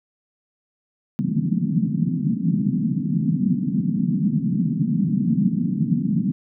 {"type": "band-pass noise", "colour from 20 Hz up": "pink", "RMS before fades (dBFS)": -21, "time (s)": [1.19, 6.32], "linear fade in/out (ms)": 0, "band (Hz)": [150, 250], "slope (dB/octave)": 48, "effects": []}